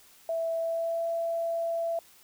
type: tone with pitch glide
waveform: sine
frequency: 659.3 to 668.9 Hz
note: E5 to E5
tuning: 0 to +25 cents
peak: -27 dBFS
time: 0.29-1.99 s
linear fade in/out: 2 ms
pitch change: +25 cents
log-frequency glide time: 0.59-1.04 s
effects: white hiss -57 dBFS RMS until 2.23 s